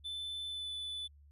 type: tone with pitch glide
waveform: triangle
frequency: 3520 to 3486 Hz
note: A7 to A7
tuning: 0 to -17 cents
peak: -37 dBFS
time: 0.04-1.08 s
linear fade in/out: 20 ms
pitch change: -17 cents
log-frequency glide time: 0.48-0.71 s
effects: added 72 Hz sine -57 dBFS peak until 1.31 s + resampled to 32000 Hz